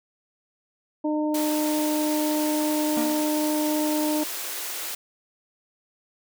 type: harmonic tone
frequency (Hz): 303.8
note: D#4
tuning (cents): -41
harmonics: 1 / 2 / 3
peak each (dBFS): -23 / -29 / -33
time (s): 1.04-4.24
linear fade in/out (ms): 10
type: high-pass noise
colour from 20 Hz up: white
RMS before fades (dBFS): -32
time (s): 1.34-4.95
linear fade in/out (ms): 5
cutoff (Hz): 300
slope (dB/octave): 48
type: tone with exponential decay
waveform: 45% pulse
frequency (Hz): 236.9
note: A#3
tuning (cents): +28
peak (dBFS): -25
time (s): 2.97-3.41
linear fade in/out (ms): 2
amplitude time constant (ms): 95
effects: none